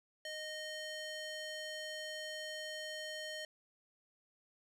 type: tone with band-pass filter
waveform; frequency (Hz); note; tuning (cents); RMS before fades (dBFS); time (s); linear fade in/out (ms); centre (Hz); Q
square; 618; D#5; -12; -44; 0.25-3.45; 2; 3300; 0.77
effects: none